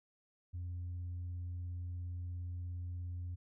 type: tone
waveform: sine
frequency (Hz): 88.3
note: F2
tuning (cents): +20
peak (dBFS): -37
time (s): 0.53-3.36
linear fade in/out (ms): 20
effects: tanh soft clip ceiling -37 dBFS